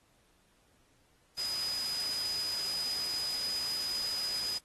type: tone in noise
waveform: sine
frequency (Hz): 4978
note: D#8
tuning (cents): 0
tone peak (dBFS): -32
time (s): 1.37-4.59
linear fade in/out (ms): 20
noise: white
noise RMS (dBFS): -41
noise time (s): 1.37-4.59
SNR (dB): +6
effects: pink hiss -69 dBFS RMS until 4.64 s + AAC 32 kbps